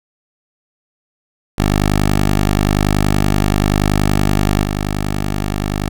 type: tone with level steps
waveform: 10% pulse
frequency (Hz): 50.5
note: G#1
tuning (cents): -48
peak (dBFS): -4 / -9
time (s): 1.58-5.89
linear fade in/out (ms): 5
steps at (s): 4.63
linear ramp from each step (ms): 2
effects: none